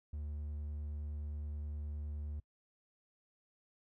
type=tone; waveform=triangle; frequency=74.2 Hz; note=D2; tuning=18 cents sharp; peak=-37 dBFS; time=0.13-2.4 s; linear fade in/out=5 ms; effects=noise-tail reverb RT60 0.1 s tail -25 dB re dry